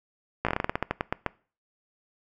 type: slowing click train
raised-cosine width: 0.5 ms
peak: -10 dBFS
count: 15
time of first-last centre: 0.45-1.263 s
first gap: 16 ms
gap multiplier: 1.18
effects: noise-tail reverb RT60 0.4 s tail -22 dB re dry